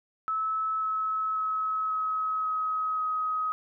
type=tone with pitch steps; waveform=sine; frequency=1300 / 1292.5 / 1285.1 / 1277.7 / 1270.3 / 1263 Hz; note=E6 / E6 / E6 / D#6 / D#6 / D#6; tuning=-24 / -34 / -44 / +46 / +36 / +26 cents; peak=-26 dBFS; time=0.28-3.52 s; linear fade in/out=0 ms; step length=540 ms; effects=none